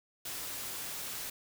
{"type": "noise", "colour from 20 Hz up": "white", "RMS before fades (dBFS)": -40, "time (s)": [0.25, 1.3], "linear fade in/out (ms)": 5, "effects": []}